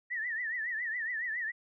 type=tone with vibrato; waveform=sine; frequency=1861 Hz; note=A#6; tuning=3 cents flat; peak=-32 dBFS; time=0.1-1.52 s; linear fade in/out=20 ms; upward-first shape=triangle; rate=7.2 Hz; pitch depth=150 cents each way; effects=none